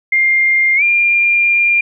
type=tone with pitch glide; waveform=sine; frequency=2111 to 2397 Hz; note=C7 to D7; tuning=+15 to +35 cents; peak=-9 dBFS; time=0.12-1.81 s; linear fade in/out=5 ms; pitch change=+220 cents; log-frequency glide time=0.76-0.83 s; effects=none